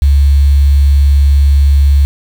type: tone with quantisation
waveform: sine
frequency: 70.3 Hz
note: C#2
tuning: 25 cents sharp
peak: -4 dBFS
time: 0.02-2.05 s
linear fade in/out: 0 ms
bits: 5
effects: none